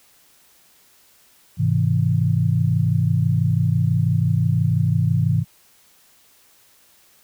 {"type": "chord", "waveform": "sine", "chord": "Ab augmented", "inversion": "none", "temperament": "just", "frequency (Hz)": [103.83, 129.78, 162.23], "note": ["Ab2", "C3", "E3"], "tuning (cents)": [0, -14, -27], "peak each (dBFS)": -20, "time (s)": [1.57, 5.45], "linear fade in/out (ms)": 50, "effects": ["white hiss -55 dBFS RMS until 7.23 s"]}